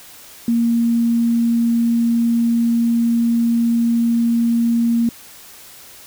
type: tone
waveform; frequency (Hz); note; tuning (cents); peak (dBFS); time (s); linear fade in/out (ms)
sine; 233.1; A#3; 0; -13; 0.48-5.09; 2
effects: white hiss -41 dBFS RMS until 6.06 s